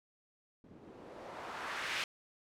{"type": "noise with low-pass filter sweep", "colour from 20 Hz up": "blue", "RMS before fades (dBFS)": -43, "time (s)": [0.64, 2.04], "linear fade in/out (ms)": 2, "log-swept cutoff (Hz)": [220, 2700], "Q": 1.3, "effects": []}